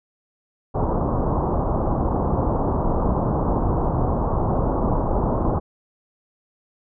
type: low-pass noise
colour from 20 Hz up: pink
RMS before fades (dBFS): -21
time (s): 0.74-5.6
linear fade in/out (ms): 20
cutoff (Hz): 1100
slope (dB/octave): 48
effects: none